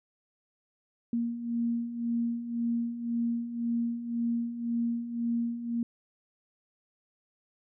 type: beating tone pair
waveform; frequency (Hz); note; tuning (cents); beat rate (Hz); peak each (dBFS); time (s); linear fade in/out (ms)
sine; 233.1 / 235; A#3 / A#3; 0 / +14; 1.9; -35 / -29; 1.13-5.83; 2
effects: none